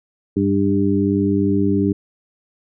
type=harmonic tone with a mistuned harmonic; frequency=98.8 Hz; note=G2; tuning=14 cents sharp; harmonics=1 / 2 / 3 / 4; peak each=-23 / -19 / -18 / -22 dBFS; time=0.36-1.93 s; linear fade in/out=10 ms; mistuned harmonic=4; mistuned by=+17 cents; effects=none